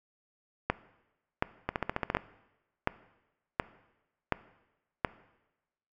two click trains, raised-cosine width 0.5 ms, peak -10 / -14 dBFS, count 7 / 8, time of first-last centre 0.7-5.048 / 1.69-2.169 s, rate 1.38 / 14.6 Hz, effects noise-tail reverb RT60 1.0 s tail -18 dB re dry

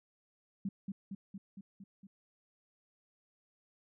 sine tone with echo, 196 Hz, G3, in tune, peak -33 dBFS, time 0.65-0.69 s, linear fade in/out 5 ms, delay 230 ms, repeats 6, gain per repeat -3 dB, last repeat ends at 2.07 s, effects none

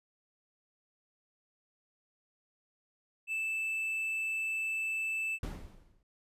triangle tone, 2637 Hz, E7, in tune, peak -30 dBFS, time 3.27-5.39 s, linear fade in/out 50 ms
brown noise with exponential decay, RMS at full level -33 dBFS, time 5.43-6.03 s, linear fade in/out 2 ms, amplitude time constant 130 ms
effects resampled to 32000 Hz

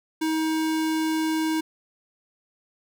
square tone, 317 Hz, D#4, 32 cents sharp, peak -23 dBFS, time 0.21-1.61 s, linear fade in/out 10 ms, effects none

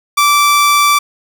sawtooth tone, 1165 Hz, D6, 14 cents flat, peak -4 dBFS, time 0.17-0.99 s, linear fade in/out 10 ms, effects none

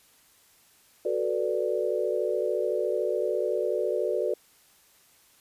sine chord, B minor seventh, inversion second, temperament equal, 370 / 440 / 493.9 / 587.3 Hz, F#4 / A4 / B4 / D5, 0 / 0 / 0 / 0 cents, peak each -30 dBFS, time 1.05-4.34 s, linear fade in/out 5 ms, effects white hiss -60 dBFS RMS until 5.4 s + resampled to 32000 Hz

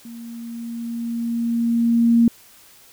sine tone with level ramp, 233.1 Hz, A#3, in tune, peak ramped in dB -34 to -10 dBFS, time 0.05-2.28 s, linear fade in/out 2 ms, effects white hiss -49 dBFS RMS until 2.92 s

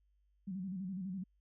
sine tone with vibrato, 188 Hz, F#3, 28 cents sharp, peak -38 dBFS, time 0.47-1.24 s, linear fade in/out 10 ms, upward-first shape square, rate 12 Hz, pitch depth 80 cents each way, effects added 50 Hz sine -70 dBFS peak until 1.4 s

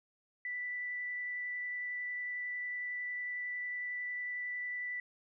sine tone with vibrato, 1975.5 Hz, B6, in tune, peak -36 dBFS, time 0.45-5 s, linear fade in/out 2 ms, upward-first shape triangle, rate 11 Hz, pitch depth 8 cents each way, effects none

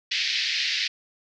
white band-pass noise, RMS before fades -26 dBFS, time 0.11-0.88 s, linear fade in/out 10 ms, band 1800 to 5100 Hz, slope 48 dB/octave, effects none

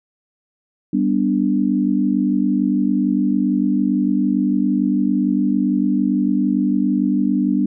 sine chord, G major, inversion none, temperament equal, 196 / 246.9 / 293.7 Hz, G3 / B3 / D4, 0 / 0 / 0 cents, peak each -19 dBFS, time 0.93-7.66 s, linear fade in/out 5 ms, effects none

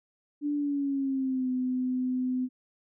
sine tone with pitch glide, 292 to 254.2 Hz, D4 to C4, -10 to -50 cents, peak -26 dBFS, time 0.41-2.49 s, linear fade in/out 50 ms, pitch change -240 cents, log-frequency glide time 0.55-1.5 s, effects none

